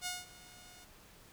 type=tone with ADSR envelope; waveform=5% pulse; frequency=722 Hz; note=F#5; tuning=43 cents flat; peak=-24 dBFS; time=0.01-0.85 s; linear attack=52 ms; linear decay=190 ms; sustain=-20 dB; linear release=11 ms; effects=pink hiss -59 dBFS RMS until 1.32 s